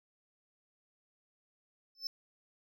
triangle tone with exponential growth, 5274 Hz, E8, in tune, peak -29 dBFS, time 1.95-2.07 s, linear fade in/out 1 ms, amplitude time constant 25 ms, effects none

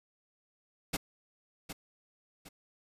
pink noise with echo, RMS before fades -32 dBFS, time 0.93-0.97 s, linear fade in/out 10 ms, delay 760 ms, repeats 2, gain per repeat -9 dB, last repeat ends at 2.49 s, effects resampled to 32000 Hz

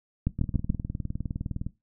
two click trains, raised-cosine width 5 ms, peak -12 / -19 dBFS, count 4 / 26, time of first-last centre 0.27-0.701 / 0.39-1.666 s, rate 6.96 / 19.6 Hz, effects noise-tail reverb RT60 0.2 s tail -17 dB re dry

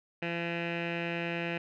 15% pulse tone with low-pass filter, 170 Hz, F3, 46 cents flat, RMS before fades -34 dBFS, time 0.22-1.58 s, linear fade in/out 5 ms, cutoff 2400 Hz, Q 9.1, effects none

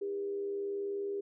sine tone with frequency modulation, 400.8 Hz, G4, 38 cents sharp, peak -33 dBFS, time 0.01-1.21 s, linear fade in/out 10 ms, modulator 79.4 Hz, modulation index 0.33, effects none

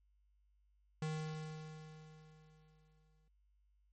square tone with exponential decay, 155.9 Hz, D#3, 4 cents sharp, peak -37 dBFS, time 1.02-3.28 s, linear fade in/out 2 ms, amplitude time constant 490 ms, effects added 50 Hz sine -70 dBFS peak until 3.92 s + MP3 32 kbps

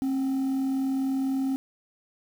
sine tone with frequency modulation, 268 Hz, C4, 42 cents sharp, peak -22 dBFS, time 0.02-1.56 s, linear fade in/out 0 ms, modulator 496 Hz, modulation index 0.21, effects tanh soft clip ceiling -22 dBFS + 8-bit

